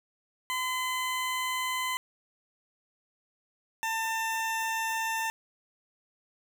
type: tone pair in turn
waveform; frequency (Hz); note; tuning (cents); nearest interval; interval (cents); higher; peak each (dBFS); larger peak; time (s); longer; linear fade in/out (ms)
20% pulse; 1020 / 896.5; C6 / A5; -44 / +32; major second; 224; first; -24; neither; 0.5-1.97 / 3.83-5.3; neither; 0
effects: 10-bit